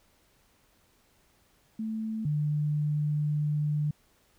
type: tone pair in turn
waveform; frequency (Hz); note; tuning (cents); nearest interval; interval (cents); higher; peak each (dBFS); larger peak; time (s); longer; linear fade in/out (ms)
sine; 220 / 149.25; A3 / D3; 0 / +28; perfect fifth; 672; first; -30 / -25; second; 1.79-2.25 / 2.25-3.91; second; 5
effects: pink hiss -66 dBFS RMS until 4.38 s